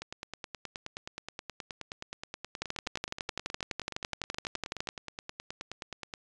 two click trains, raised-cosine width 0.2 ms, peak -21 / -15 dBFS, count 59 / 28, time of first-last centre 0.02-6.138 / 2.62-4.889 s, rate 9.48 / 11.9 Hz, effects resampled to 22050 Hz

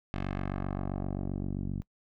10% pulse tone with low-pass filter sweep, 47.64 Hz, G1, 49 cents flat, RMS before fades -34 dBFS, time 0.14-1.82 s, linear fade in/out 0 ms, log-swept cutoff 3000 to 200 Hz, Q 1, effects noise-tail reverb RT60 0.1 s tail -24 dB re dry

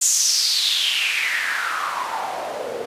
white noise with band-pass filter sweep, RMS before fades -22 dBFS, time 0.01-2.86 s, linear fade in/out 10 ms, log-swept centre 7300 to 440 Hz, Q 4.9, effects resampled to 32000 Hz

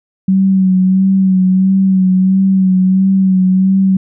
sine tone with vibrato, 189 Hz, F#3, 37 cents sharp, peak -7 dBFS, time 0.28-3.97 s, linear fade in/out 5 ms, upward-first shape sine, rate 1.5 Hz, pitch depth 33 cents each way, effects none

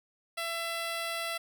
10% pulse tone, 670 Hz, E5, 28 cents sharp, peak -24 dBFS, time 0.37-1.38 s, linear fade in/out 10 ms, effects none

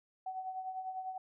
sine tone with tremolo, 752 Hz, F#5, 28 cents sharp, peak -35 dBFS, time 0.26-1.18 s, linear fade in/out 5 ms, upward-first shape triangle, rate 10 Hz, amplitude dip 65%, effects none

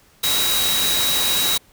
sine tone in noise, 3842 Hz, B7, 48 cents flat, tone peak -20 dBFS, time 0.23-1.58 s, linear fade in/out 10 ms, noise white, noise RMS -21 dBFS, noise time 0.23-1.58 s, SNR -2 dB, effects pink hiss -54 dBFS RMS until 1.72 s

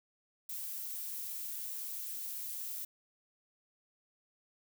violet noise, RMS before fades -41 dBFS, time 0.49-2.85 s, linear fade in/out 5 ms, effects none

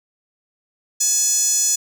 sawtooth tone with high-pass filter, 853 Hz, G#5, 46 cents sharp, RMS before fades -18 dBFS, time 1-1.76 s, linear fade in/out 10 ms, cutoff 6500 Hz, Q 8.2, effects none

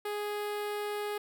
sawtooth tone with notch filter, 415.3 Hz, G#4, in tune, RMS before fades -35 dBFS, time 0.05-1.18 s, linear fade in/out 5 ms, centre 6400 Hz, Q 1.3, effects none

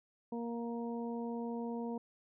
harmonic tone, 234.3 Hz, A#3, 9 cents sharp, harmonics 1 / 2 / 3 / 4, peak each -38 / -42 / -49 / -48 dBFS, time 0.32-1.98 s, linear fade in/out 5 ms, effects none

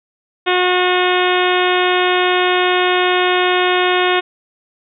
harmonic tone, 362.5 Hz, F#4, 35 cents flat, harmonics 1 / 2 / 3 / 4 / 5 / 6 / 7 / 8 / 9 / 10, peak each -16 / -19 / -21 / -22 / -23 / -24 / -24 / -25 / -26 / -26 dBFS, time 0.46-4.21 s, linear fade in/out 20 ms, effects none

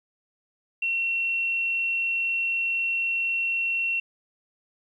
sine tone, 2722 Hz, F7, 45 cents flat, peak -23 dBFS, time 0.82-4 s, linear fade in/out 5 ms, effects 10-bit

